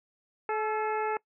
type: harmonic tone with a mistuned harmonic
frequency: 430.5 Hz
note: A4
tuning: 38 cents flat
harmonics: 1 / 2 / 3 / 4 / 5 / 6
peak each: -31 / -31 / -36 / -40 / -42 / -45 dBFS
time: 0.49-1.17 s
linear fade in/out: 2 ms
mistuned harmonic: 3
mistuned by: +53 cents
effects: noise-tail reverb RT60 0.1 s tail -23 dB re dry